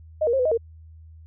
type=tone with pitch steps; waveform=sine; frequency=620 / 471.9 / 535 / 502 / 627 / 460 Hz; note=D#5 / A#4 / C5 / B4 / D#5 / A#4; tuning=-6 / +21 / +38 / +28 / +13 / -23 cents; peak=-18 dBFS; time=0.21-0.576 s; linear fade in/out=10 ms; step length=61 ms; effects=added 80 Hz sine -43 dBFS peak until 1.26 s